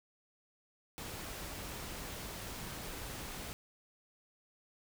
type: noise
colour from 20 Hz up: pink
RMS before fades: -44 dBFS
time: 0.98-3.53 s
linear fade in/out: 0 ms
effects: none